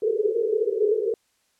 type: band-pass noise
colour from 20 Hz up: white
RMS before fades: -23 dBFS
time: 0.02-1.14 s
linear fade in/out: 2 ms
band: 400 to 460 Hz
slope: 96 dB/octave
effects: white hiss -68 dBFS RMS until 1.59 s + low-pass 10000 Hz 12 dB/octave